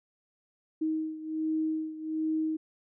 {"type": "beating tone pair", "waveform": "sine", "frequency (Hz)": [314.6, 315.9], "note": ["D#4", "D#4"], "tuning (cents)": [19, 26], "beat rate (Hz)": 1.3, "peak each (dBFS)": [-30, -34], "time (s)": [0.81, 2.57], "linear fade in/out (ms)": 10, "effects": []}